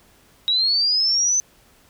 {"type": "linear sweep", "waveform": "sine", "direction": "up", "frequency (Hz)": [3804, 6150], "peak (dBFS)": -16, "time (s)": [0.48, 1.4], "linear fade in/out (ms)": 0, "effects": ["pink hiss -55 dBFS RMS until 1.89 s"]}